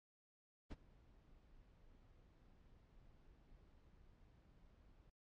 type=noise with ADSR envelope; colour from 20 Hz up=brown; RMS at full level=-44 dBFS; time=0.7-5.1 s; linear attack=18 ms; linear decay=30 ms; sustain=-23 dB; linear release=6 ms; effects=low-pass 5000 Hz 12 dB/octave + AAC 64 kbps